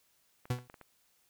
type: clicks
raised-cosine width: 0.5 ms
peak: -35 dBFS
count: 5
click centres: 0.455 / 0.587 / 0.699 / 0.742 / 0.813 s
type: tone with exponential decay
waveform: 40% pulse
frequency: 123.9 Hz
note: B2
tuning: 6 cents sharp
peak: -26 dBFS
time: 0.5-0.68 s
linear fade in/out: 5 ms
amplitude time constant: 39 ms
effects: white hiss -71 dBFS RMS until 1.29 s

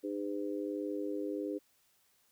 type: harmonic tone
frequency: 101.4 Hz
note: G#2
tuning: 41 cents flat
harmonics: 3 / 4 / 5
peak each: -37 / -39 / -41 dBFS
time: 0.03-1.59 s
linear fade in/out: 20 ms
effects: white hiss -71 dBFS RMS until 2.31 s

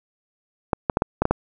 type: clicks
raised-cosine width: 1 ms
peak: -4 dBFS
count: 7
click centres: 0.732 / 0.898 / 0.971 / 1.021 / 1.22 / 1.254 / 1.31 s
effects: none

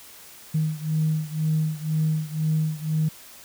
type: beating tone pair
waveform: sine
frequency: 155.56 / 157.56 Hz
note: D#3 / D#3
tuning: 0 / +22 cents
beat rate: 2 Hz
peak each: -23 / -25 dBFS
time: 0.54-3.09 s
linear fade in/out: 10 ms
effects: tanh soft clip ceiling -14 dBFS + white hiss -46 dBFS RMS until 3.44 s

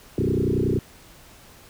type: tone with frequency modulation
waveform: sine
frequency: 246.9 Hz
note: B3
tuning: in tune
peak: -19 dBFS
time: 0.18-0.79 s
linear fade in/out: 2 ms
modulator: 30.8 Hz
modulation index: 5.6
effects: pink hiss -49 dBFS RMS until 1.69 s

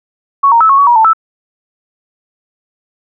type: tone with pitch steps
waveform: sine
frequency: 1111 / 929 / 1305 / 1099 / 1128 / 956 / 886 / 1317 Hz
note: C#6 / A#5 / E6 / C#6 / C#6 / A#5 / A5 / E6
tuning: +4 / -6 / -18 / -15 / +30 / +43 / +12 / -2 cents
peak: -4 dBFS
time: 0.43-1.134 s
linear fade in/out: 10 ms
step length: 88 ms
effects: none

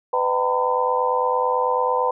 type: tone cluster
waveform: sine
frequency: 502 / 610 / 771 / 916 / 1005 Hz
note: B4 / D#5 / G5 / A#5 / B5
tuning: +28 / -34 / -29 / -31 / +30 cents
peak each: -22 / -31 / -28 / -23 / -23 dBFS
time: 0.13-2.11 s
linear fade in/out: 5 ms
effects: none

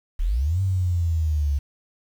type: linear two-way sweep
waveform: sine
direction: up then down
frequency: 32.7 to 97 to 69.2 Hz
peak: -19 dBFS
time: 0.19-1.59 s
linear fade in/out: 10 ms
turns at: 0.61 s
effects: 8-bit

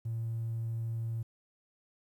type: tone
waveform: triangle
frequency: 114.1 Hz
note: A#2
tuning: 37 cents flat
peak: -29 dBFS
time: 0.05-1.23 s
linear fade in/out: 10 ms
effects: tanh soft clip ceiling -29 dBFS + 11-bit

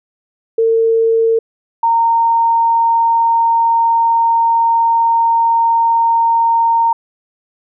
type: tone pair in turn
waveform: sine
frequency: 452.9 / 921.1 Hz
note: A#4 / A#5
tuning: -50 / -21 cents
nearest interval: octave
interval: 1229 cents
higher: second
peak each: -9 dBFS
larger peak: neither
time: 0.58-1.39 / 1.83-6.93 s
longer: second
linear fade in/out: 5 ms
effects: none

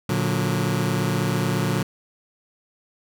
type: chord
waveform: sawtooth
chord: Bb augmented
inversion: none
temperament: just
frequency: 116.54 / 145.68 / 182.1 Hz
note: Bb2 / D3 / F#3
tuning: 0 / -14 / -27 cents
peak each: -21 dBFS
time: 0.09-1.83 s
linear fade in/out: 5 ms
effects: none

